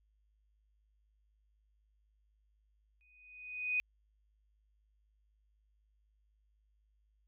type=tone with exponential growth; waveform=sine; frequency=2491 Hz; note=D#7; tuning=1 cent sharp; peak=-28 dBFS; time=3.01-3.8 s; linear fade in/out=0 ms; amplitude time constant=170 ms; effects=added 52 Hz sine -70 dBFS peak until 7.27 s